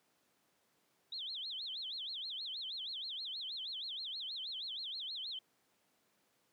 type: tone with vibrato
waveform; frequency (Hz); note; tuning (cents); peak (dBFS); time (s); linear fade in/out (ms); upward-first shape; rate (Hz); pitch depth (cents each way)
sine; 3600; A7; +39; -40; 1.12-5.39; 5; sine; 6.3; 300
effects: pink hiss -75 dBFS RMS until 6.52 s + high-pass 200 Hz 12 dB/octave